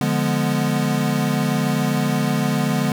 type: chord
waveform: square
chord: D diminished seventh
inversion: none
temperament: equal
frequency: 146.83 / 174.61 / 207.7 / 246.9 Hz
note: D3 / F3 / Ab3 / Cb4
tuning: 0 / 0 / 0 / 0 cents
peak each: -23 / -26 / -24 / -24 dBFS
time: 0.01-2.92 s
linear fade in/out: 2 ms
effects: none